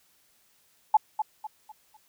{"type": "tone with echo", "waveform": "sine", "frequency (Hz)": 860, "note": "A5", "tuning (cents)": -40, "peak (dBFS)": -14, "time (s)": [0.94, 0.97], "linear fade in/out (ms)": 5, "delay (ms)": 250, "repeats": 4, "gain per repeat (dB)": -9, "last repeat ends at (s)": 1.97, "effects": ["white hiss -65 dBFS RMS until 2.08 s"]}